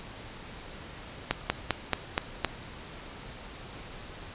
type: slowing click train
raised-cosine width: 0.3 ms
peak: -8 dBFS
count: 6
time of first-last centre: 1.31-2.447 s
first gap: 190 ms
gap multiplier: 1.09
effects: pink hiss -44 dBFS RMS until 4.34 s + resampled to 8000 Hz